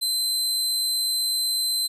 sawtooth tone, 4074 Hz, C8, 47 cents flat, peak -19 dBFS, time 0.01-1.88 s, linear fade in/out 20 ms, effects resampled to 32000 Hz

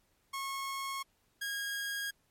sawtooth tone pair in turn, 1091 / 1634.7 Hz, C#6 / G#6, -28 / -28 cents, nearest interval perfect fifth, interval 700 cents, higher second, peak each -32 / -31 dBFS, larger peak second, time 0.33-1.03 / 1.41-2.11 s, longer neither, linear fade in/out 10 ms, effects pink hiss -73 dBFS RMS until 2.3 s + MP3 64 kbps

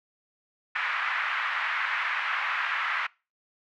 white band-pass noise, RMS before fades -29 dBFS, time 0.75-3.07 s, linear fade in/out 10 ms, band 1100 to 2100 Hz, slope 24 dB/octave, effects noise-tail reverb RT60 0.3 s tail -24 dB re dry

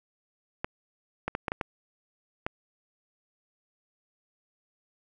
clicks, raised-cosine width 0.5 ms, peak -14 dBFS, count 7, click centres 0.645 / 1.28 / 1.351 / 1.482 / 1.519 / 1.612 / 2.465 s, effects none

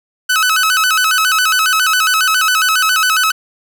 sawtooth tone with vibrato, 1390 Hz, F6, 9 cents flat, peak -7 dBFS, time 0.29-3.32 s, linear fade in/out 10 ms, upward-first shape square, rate 7.3 Hz, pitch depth 130 cents each way, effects none

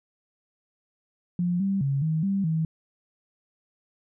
sine tone with pitch steps, 176.3 / 195.5 / 138.1 / 158.3 / 196.3 / 160.3 Hz, F3 / G3 / C#3 / D#3 / G3 / E3, +17 / -4 / -6 / +30 / +3 / -48 cents, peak -22 dBFS, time 1.39-2.65 s, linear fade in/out 2 ms, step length 210 ms, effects none

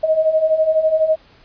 sine beating tone pair, 622.3 / 634.3 Hz, D#5 / D#5, 0 / +33 cents, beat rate 12 Hz, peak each -19 / -14 dBFS, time 0.03-1.16 s, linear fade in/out 10 ms, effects pink hiss -50 dBFS RMS until 1.44 s + resampled to 11025 Hz

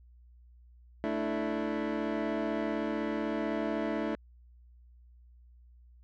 25% pulse chord, A suspended fourth, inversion none, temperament equal, 220 / 293.7 / 329.6 Hz, A3 / D4 / E4, 0 / 0 / 0 cents, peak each -31 dBFS, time 1.04-4.15 s, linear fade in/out 0 ms, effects added 60 Hz sine -54 dBFS peak until 6.03 s + low-pass 2000 Hz 12 dB/octave

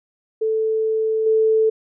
sine tone with level steps, 440 Hz, A4, in tune, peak -17 / -13 dBFS, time 0.41-1.7 s, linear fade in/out 10 ms, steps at 1.26 s, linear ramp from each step 5 ms, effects none

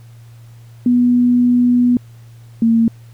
sine tone pair in turn, 244.8 / 228.1 Hz, B3 / A#3, -15 / -37 cents, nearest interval minor second, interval 122 cents, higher first, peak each -9 dBFS, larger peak neither, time 0.86-1.97 / 2.62-2.88 s, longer first, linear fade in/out 2 ms, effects added 116 Hz sine -37 dBFS peak until 3.13 s + pink hiss -53 dBFS RMS until 3.13 s

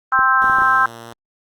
harmonic tone, 262.1 Hz, C4, 3 cents sharp, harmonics 3 / 4 / 5 / 6, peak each -24 / -16 / -16 / -16 dBFS, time 0.12-0.86 s, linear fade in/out 2 ms
clicks, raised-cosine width 2 ms, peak -18 dBFS, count 5, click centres 0.191 / 0.442 / 0.498 / 0.586 / 0.62 s
5% pulse tone with vibrato, 116.54 Hz, A#2, in tune, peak -23 dBFS, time 0.42-1.13 s, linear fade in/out 0 ms, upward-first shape sine, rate 3.1 Hz, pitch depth 10 cents each way
effects Opus 32 kbps

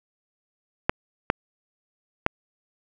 clicks, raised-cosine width 0.5 ms, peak -3 dBFS, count 3, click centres 0.895 / 1.301 / 2.264 s, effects none

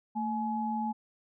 sine tone pair together, 224.1 / 846.6 Hz, A3 / G#5, +32 / +33 cents, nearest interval octave + major seventh, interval 2301 cents, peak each -32 / -32 dBFS, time 0.15-0.93 s, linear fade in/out 20 ms, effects none

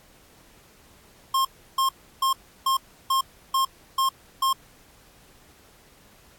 square tone bursts, 1067 Hz, C6, 34 cents sharp, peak -20 dBFS, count 8, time 1.34-4.53 s, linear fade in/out 5 ms, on 110 ms, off 330 ms, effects pink hiss -55 dBFS RMS until 6.38 s + AAC 64 kbps

